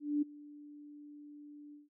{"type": "tone with ADSR envelope", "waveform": "sine", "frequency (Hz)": 293.7, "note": "D4", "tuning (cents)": 0, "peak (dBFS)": -27, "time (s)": [0, 1.89], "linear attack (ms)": 220, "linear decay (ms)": 13, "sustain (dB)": -22, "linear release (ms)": 160, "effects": []}